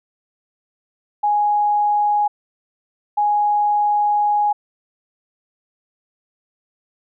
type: tone bursts at uneven times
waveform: sine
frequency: 830.6 Hz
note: G#5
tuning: in tune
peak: -14 dBFS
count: 2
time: 1.23-2.28 / 3.17-4.53 s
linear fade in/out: 10 ms
effects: none